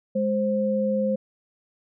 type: tone pair together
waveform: sine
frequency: 207.7 / 525.5 Hz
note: G#3 / C5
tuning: 0 / +7 cents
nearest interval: octave + major third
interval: 1607 cents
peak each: -24 / -23 dBFS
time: 0.15-1.16 s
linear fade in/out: 10 ms
effects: none